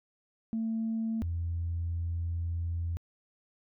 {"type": "tone pair in turn", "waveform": "sine", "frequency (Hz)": [224.2, 84.66], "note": ["A3", "E2"], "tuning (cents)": [33, 47], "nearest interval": "octave + perfect fourth", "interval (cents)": 1686, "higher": "first", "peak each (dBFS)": [-28, -29], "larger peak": "first", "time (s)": [[0.53, 1.22], [1.22, 2.97]], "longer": "second", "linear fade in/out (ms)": 0, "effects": ["tanh soft clip ceiling -25 dBFS"]}